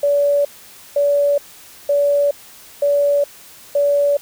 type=tone bursts; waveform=sine; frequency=573 Hz; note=D5; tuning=43 cents flat; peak=-12 dBFS; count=5; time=0.03-4.17 s; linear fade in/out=5 ms; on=420 ms; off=510 ms; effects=white hiss -42 dBFS RMS until 4.21 s